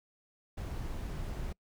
brown noise, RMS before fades -38 dBFS, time 0.57-1.53 s, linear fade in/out 10 ms, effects noise-tail reverb RT60 0.1 s tail -26 dB re dry

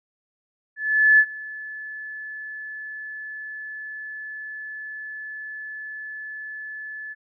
sine tone with ADSR envelope, 1729 Hz, A6, 31 cents flat, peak -10 dBFS, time 0.76-7.15 s, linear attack 430 ms, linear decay 60 ms, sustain -22 dB, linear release 31 ms, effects none

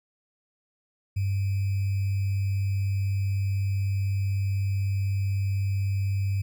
sine tone with sample-and-hold, 98 Hz, G2, in tune, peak -23 dBFS, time 1.16-6.42 s, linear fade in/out 10 ms, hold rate 2450 Hz, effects none

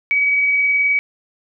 sine tone with tremolo, 2271 Hz, C#7, 41 cents sharp, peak -12 dBFS, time 0.11-0.99 s, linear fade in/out 0 ms, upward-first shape triangle, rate 19 Hz, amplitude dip 25%, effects none

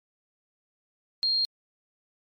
sine tone, 4222 Hz, C8, 15 cents sharp, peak -22 dBFS, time 1.23-1.45 s, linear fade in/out 0 ms, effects MP3 64 kbps

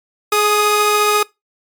sawtooth tone pair together, 419.6 / 1244.5 Hz, G#4 / D#6, +18 / 0 cents, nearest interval octave + perfect fifth, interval 1882 cents, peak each -11 / -11 dBFS, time 0.32-1.23 s, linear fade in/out 5 ms, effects noise-tail reverb RT60 0.2 s tail -22 dB re dry + MP3 96 kbps

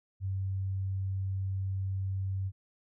sine tone, 96 Hz, G2, 36 cents flat, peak -30 dBFS, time 0.2-2.52 s, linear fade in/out 50 ms, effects none

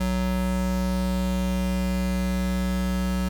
square tone pair together, 61.98 / 185.9 Hz, B1 / F#3, +7 / +8 cents, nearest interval octave + perfect fifth, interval 1901 cents, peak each -27 dBFS, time 0-3.29 s, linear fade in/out 10 ms, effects none

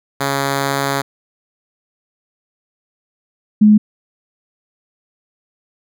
5% pulse / sine tone pair in turn, 138.59 / 211.4 Hz, C#3 / G#3, 0 / +31 cents, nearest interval perfect fifth, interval 731 cents, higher second, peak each -5 dBFS, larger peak neither, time 0.2-1.02 / 3.61-3.78 s, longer first, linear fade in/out 10 ms, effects none

